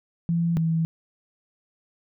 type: tone pair in turn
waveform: sine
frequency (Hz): 168.8 / 163.14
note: E3 / E3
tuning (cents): +41 / -18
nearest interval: minor second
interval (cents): 59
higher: first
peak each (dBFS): -20 / -20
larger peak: neither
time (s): 0.29-0.57 / 0.57-0.85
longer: neither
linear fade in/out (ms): 0
effects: none